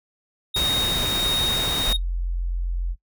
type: tone with tremolo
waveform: triangle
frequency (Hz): 3729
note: A#7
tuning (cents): 0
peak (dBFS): -18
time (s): 0.54-1.97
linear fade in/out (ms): 10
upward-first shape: sine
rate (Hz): 1.5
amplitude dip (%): 30
type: noise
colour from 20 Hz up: pink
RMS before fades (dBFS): -27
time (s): 0.56-1.93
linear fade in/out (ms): 2
type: tone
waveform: sine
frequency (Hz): 43.65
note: F1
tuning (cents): 0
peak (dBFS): -22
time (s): 1.84-2.96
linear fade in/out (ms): 50
effects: noise-tail reverb RT60 0.1 s tail -22 dB re dry